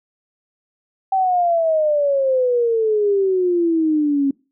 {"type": "exponential sweep", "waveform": "sine", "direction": "down", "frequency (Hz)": [776, 272.2], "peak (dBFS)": -14, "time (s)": [1.12, 4.31], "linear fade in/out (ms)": 5, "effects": ["noise-tail reverb RT60 0.3 s tail -23 dB re dry"]}